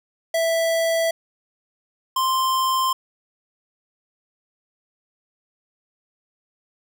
square tone pair in turn, 659.3 / 1046.6 Hz, E5 / C6, 0 / 0 cents, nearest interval minor sixth, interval 800 cents, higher second, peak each -19 dBFS, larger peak neither, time 0.34-1.11 / 2.16-2.93 s, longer neither, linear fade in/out 5 ms, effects none

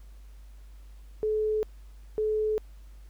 sine tone pair in turn, 430.4 / 430.4 Hz, A4 / A4, -38 / -38 cents, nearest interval unison, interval 0 cents, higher neither, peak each -24 dBFS, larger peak neither, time 1.23-1.63 / 2.18-2.58 s, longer neither, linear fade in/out 0 ms, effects added 50 Hz sine -45 dBFS peak until 3.09 s + pink hiss -64 dBFS RMS until 3.09 s

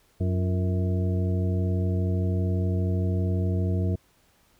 harmonic tone with a mistuned harmonic, 92.5 Hz, F#2, in tune, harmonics 1 / 2 / 3 / 4 / 5 / 7, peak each -23 / -30 / -37 / -35 / -38 / -40 dBFS, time 0.2-3.96 s, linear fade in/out 10 ms, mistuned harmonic 4, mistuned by -90 cents, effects pink hiss -63 dBFS RMS until 4.59 s

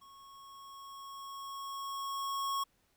square tone with level ramp, 1099 Hz, C#6, 15 cents flat, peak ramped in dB -55 to -32 dBFS, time 0.01-2.64 s, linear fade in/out 10 ms, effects pink hiss -73 dBFS RMS until 2.96 s

